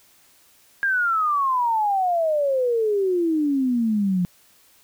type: exponential sweep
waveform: sine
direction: down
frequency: 1628 to 174.61 Hz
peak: -18 dBFS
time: 0.83-4.25 s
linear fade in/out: 0 ms
effects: white hiss -56 dBFS RMS until 4.83 s